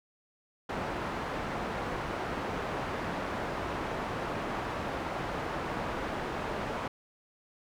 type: low-pass noise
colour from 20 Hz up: white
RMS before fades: -35 dBFS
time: 0.69-6.88 s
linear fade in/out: 5 ms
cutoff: 1100 Hz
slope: 12 dB/octave
effects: none